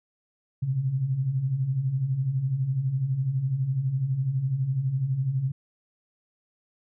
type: beating tone pair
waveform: sine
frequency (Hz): 123.47 / 135.47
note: B2 / C#3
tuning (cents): 0 / -39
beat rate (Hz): 12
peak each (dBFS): -31 / -24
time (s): 0.62-5.52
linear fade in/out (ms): 10
effects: none

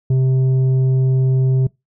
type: tone with tanh clipping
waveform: sine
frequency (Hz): 130.81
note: C3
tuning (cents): 0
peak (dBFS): -13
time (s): 0.1-1.67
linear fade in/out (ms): 5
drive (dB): 6
effects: noise-tail reverb RT60 0.2 s tail -24 dB re dry

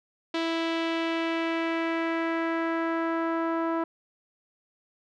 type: tone with low-pass filter sweep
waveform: sawtooth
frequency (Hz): 329.6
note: E4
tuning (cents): 0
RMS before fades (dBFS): -28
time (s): 0.34-3.84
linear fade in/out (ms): 5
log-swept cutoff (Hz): 3700 to 1200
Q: 1.8
effects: none

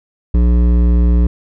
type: tone with hard clipping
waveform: sine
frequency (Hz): 59.5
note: A#1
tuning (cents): +36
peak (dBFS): -10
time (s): 0.34-1.27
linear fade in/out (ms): 5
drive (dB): 12
effects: none

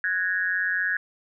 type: tone with amplitude modulation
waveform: sine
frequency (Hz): 1661.2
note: G#6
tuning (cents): 0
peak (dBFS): -18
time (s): 0.04-0.97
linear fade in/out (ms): 2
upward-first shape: sine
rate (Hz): 184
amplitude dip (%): 100
effects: none

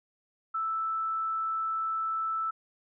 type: tone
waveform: sine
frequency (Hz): 1318.5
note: E6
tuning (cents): 0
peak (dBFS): -28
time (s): 0.54-2.51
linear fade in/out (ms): 10
effects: none

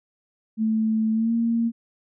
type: tone with pitch glide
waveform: sine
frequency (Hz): 220 to 231.1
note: A3 to A#3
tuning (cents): 0 to -15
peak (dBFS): -19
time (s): 0.57-1.72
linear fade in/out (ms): 50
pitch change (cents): +85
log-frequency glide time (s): 1.13-1.33
effects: none

